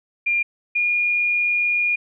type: tone pair in turn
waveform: sine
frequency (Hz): 2400 / 2429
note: D7 / D#7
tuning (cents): +37 / -42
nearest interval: unison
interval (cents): 21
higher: second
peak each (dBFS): -17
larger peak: neither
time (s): 0.26-0.43 / 0.75-1.96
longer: second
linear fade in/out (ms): 10
effects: none